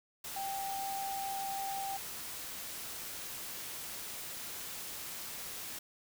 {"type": "tone in noise", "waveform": "sine", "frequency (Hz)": 784, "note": "G5", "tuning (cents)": 0, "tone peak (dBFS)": -36, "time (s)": [0.36, 1.97], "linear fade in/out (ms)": 5, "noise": "white", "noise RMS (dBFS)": -43, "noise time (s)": [0.24, 5.79], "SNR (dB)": 4, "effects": []}